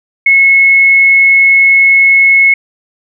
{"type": "tone", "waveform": "sine", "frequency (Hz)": 2185, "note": "C#7", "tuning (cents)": -26, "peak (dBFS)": -3, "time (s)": [0.26, 2.54], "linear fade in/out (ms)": 5, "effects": []}